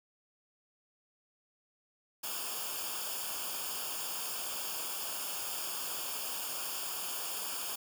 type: noise with comb filter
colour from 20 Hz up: white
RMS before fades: -38 dBFS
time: 2.23-7.76 s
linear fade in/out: 10 ms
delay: 0.5 ms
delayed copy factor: -0.8
effects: none